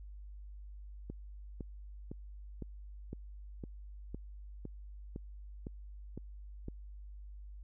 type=click train; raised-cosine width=3 ms; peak=-29 dBFS; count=12; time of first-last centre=1.1-6.684 s; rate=1.97 Hz; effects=added 50 Hz sine -46 dBFS peak until 7.63 s